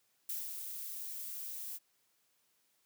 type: noise with ADSR envelope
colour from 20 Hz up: violet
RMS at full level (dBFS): -38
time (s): 0.29-1.79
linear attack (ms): 5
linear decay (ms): 190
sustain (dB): -5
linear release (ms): 34
effects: white hiss -75 dBFS RMS until 2.85 s + high-pass 100 Hz 12 dB/octave